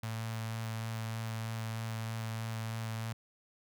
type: tone with notch filter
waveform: sawtooth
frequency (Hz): 112.1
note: A2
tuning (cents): +33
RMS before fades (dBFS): -38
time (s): 0.03-3.13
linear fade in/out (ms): 5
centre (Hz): 360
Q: 0.71
effects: none